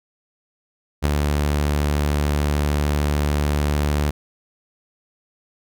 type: tone with ADSR envelope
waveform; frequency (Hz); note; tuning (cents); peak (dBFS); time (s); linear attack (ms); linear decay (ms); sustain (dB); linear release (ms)
sawtooth; 73.4; D2; 0; -10; 1.02-4.11; 34; 3; -4; 9
effects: none